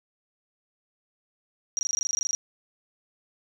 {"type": "tone bursts", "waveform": "sine", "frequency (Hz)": 5730, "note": "F8", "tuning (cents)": 44, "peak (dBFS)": -23, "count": 15, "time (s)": [1.77, 2.35], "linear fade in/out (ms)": 0, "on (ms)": 20, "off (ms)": 20, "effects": []}